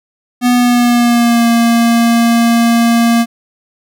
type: tone with pitch glide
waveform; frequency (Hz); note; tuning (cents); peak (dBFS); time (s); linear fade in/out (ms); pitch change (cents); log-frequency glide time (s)
square; 245.7 to 233; B3 to A#3; -9 to -1; -8; 0.41-3.26; 50; -92; 0.54-1.48
effects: none